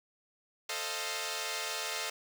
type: chord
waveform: 5% pulse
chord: F dominant seventh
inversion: first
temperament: equal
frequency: 440 / 523.3 / 622.3 / 698.5 Hz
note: A4 / C5 / Eb5 / F5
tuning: 0 / 0 / 0 / 0 cents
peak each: -28 / -30 / -28 / -29 dBFS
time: 0.69-2.1 s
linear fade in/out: 5 ms
effects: none